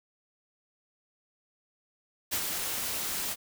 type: noise with ADSR envelope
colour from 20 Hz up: white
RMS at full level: -29 dBFS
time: 2.31-3.36 s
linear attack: 22 ms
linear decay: 74 ms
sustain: -4 dB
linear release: 44 ms
effects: none